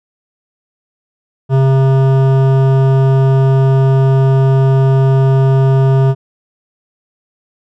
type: tone with hard clipping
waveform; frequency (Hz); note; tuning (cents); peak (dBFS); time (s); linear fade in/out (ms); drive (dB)
triangle; 133.9; C3; +40; -9; 1.49-6.15; 50; 18
effects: none